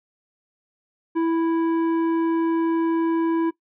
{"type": "tone with tanh clipping", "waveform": "sine", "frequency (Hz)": 329.6, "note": "E4", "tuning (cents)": 0, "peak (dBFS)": -20, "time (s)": [1.15, 3.51], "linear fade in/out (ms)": 20, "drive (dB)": 10, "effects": ["noise-tail reverb RT60 0.1 s tail -19 dB re dry"]}